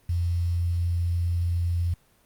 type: tone with quantisation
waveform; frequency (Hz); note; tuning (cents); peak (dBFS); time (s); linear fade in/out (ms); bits
sine; 86.4; F2; -18; -22; 0.09-1.94; 5; 8
effects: pink hiss -62 dBFS RMS until 2.25 s + Opus 32 kbps